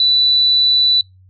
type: tone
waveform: sine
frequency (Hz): 3971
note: B7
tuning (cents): +9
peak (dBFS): -10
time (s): 0-1.01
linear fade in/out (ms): 2
effects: noise-tail reverb RT60 0.2 s tail -26 dB re dry + added 93 Hz sine -44 dBFS peak until 1.29 s